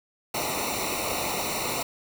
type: noise with comb filter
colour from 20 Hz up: pink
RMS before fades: -29 dBFS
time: 0.34-1.83 s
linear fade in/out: 5 ms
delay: 0.61 ms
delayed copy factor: -0.9
effects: none